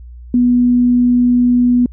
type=tone; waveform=sine; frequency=245 Hz; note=B3; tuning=14 cents flat; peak=-8 dBFS; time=0.34-1.86 s; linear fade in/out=2 ms; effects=added 60 Hz sine -31 dBFS peak until 1.92 s